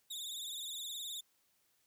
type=tone with vibrato; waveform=sawtooth; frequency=3629 Hz; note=A#7; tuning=47 cents flat; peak=-38 dBFS; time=0.1-1.21 s; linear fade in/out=10 ms; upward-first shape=triangle; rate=19 Hz; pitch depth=110 cents each way; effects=white hiss -75 dBFS RMS until 1.86 s